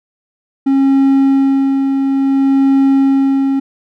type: tone with tremolo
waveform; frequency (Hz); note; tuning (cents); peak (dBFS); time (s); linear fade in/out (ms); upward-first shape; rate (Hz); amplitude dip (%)
triangle; 271.8; C#4; -34; -5; 0.66-3.6; 10; sine; 0.58; 40
effects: none